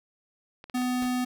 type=clicks; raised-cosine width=0.3 ms; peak=-28 dBFS; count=4; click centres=0.641 / 0.698 / 0.775 / 0.818 s
type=tone; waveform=square; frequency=250 Hz; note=B3; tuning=21 cents sharp; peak=-26 dBFS; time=0.74-1.25 s; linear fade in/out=10 ms
type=noise with exponential decay; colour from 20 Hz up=pink; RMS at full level=-40 dBFS; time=1.02-1.19 s; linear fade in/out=0 ms; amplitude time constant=36 ms
effects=none